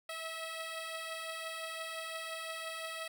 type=beating tone pair; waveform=10% pulse; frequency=644 / 649.8 Hz; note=E5 / E5; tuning=-41 / -25 cents; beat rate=5.8 Hz; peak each=-38 / -32 dBFS; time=0.09-3.08 s; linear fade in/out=5 ms; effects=none